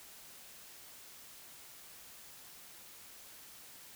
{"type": "silence", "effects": ["white hiss -54 dBFS RMS until 3.95 s"]}